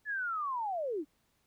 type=linear sweep; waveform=sine; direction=down; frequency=1740 to 269.4 Hz; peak=-32 dBFS; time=0.05-1.05 s; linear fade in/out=50 ms; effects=pink hiss -74 dBFS RMS until 1.46 s